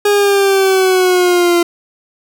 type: exponential sweep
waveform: 40% pulse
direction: down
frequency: 412.7 to 343.1 Hz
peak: -8 dBFS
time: 0.05-1.63 s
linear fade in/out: 5 ms
effects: none